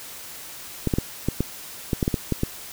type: clicks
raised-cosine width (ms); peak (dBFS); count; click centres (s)
3; -8; 11; 0.873 / 0.938 / 0.985 / 1.286 / 1.406 / 1.932 / 2.028 / 2.079 / 2.142 / 2.323 / 2.434
effects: white hiss -39 dBFS RMS until 2.72 s